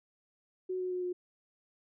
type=tone with pitch steps; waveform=sine; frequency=370 / 366.4 / 362.8 / 359.3 Hz; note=F#4 / F#4 / F#4 / F4; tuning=0 / -17 / -34 / +49 cents; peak=-32 dBFS; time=0.69-1.13 s; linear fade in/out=10 ms; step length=110 ms; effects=none